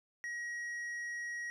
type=tone with tanh clipping; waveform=sine; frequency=1900 Hz; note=A#6; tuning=33 cents sharp; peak=-39 dBFS; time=0.24-1.5 s; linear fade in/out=0 ms; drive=6 dB; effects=none